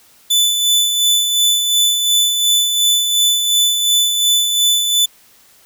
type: tone with tremolo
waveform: sawtooth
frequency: 3497 Hz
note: A7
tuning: 11 cents flat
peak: -7 dBFS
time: 0.3-5.06 s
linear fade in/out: 10 ms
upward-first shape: sine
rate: 2.8 Hz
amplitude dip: 45%
effects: white hiss -49 dBFS RMS until 5.65 s